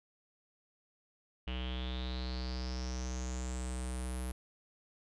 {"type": "tone with low-pass filter sweep", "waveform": "square", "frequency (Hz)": 63, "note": "B1", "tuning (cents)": 35, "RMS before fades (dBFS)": -38, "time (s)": [1.47, 4.32], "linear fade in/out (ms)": 5, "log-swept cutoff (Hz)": [2900, 11000], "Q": 8.3, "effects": []}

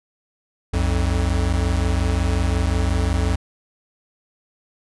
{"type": "tone pair together", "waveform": "square", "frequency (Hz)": [61.74, 87.31], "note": ["B1", "F2"], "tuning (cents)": [0, 0], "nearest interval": "tritone", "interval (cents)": 600, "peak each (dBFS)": -21, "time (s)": [0.73, 3.36], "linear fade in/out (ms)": 10, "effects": ["resampled to 24000 Hz"]}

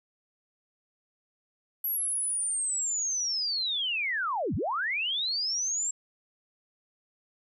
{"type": "linear two-way sweep", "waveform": "sine", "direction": "down then up", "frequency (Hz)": [11810, 67.7, 7590], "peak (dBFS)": -27, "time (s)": [1.84, 5.91], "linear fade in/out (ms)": 5, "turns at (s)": 4.55, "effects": []}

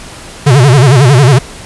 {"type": "tone with vibrato", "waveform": "square", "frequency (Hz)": 132.9, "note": "C3", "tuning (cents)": 27, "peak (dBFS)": -3, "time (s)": [0.46, 1.39], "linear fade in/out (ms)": 10, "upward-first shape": "sine", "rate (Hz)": 11, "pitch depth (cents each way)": 190, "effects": ["pink hiss -29 dBFS RMS until 1.65 s", "resampled to 24000 Hz"]}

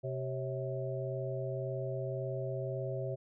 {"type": "harmonic tone with a mistuned harmonic", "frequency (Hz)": 129.1, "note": "C3", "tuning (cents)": -23, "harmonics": [1, 3, 4, 5], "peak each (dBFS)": [-37, -41, -40, -42], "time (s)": [0.03, 3.16], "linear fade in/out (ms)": 20, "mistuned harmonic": 4, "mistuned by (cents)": 89, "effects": []}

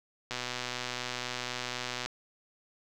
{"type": "click train", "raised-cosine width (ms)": 0.2, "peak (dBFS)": -17, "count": 218, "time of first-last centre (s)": [0.31, 2.06], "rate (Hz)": 124, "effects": []}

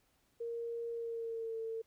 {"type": "tone with pitch glide", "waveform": "sine", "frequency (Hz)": [466.2, 449.8], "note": ["A#4", "A4"], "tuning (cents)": [0, 38], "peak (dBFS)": -37, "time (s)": [0.4, 1.82], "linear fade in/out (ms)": 10, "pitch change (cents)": -62, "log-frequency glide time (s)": [0.91, 1.58], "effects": ["pink hiss -74 dBFS RMS until 1.86 s"]}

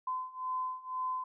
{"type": "beating tone pair", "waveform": "sine", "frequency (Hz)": [1022, 1024], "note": ["C6", "C6"], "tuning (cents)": [-41, -38], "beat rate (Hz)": 2, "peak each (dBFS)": [-38, -36], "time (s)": [0.07, 1.24], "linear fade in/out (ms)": 5, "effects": []}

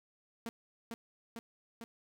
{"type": "tone with echo", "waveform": "sawtooth", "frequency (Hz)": 230.4, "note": "A#3", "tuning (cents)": -20, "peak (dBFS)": -34, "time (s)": [0.46, 0.49], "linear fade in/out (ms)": 0, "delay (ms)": 450, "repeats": 3, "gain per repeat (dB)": -2, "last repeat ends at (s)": 1.84, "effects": []}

